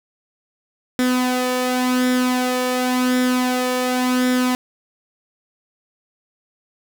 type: tone with flanger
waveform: sawtooth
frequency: 251.9 Hz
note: B3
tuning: 34 cents sharp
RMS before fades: -19 dBFS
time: 0.99-4.55 s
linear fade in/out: 0 ms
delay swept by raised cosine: 0.55 to 1.75 ms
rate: 0.91 Hz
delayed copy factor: +0.55
effects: none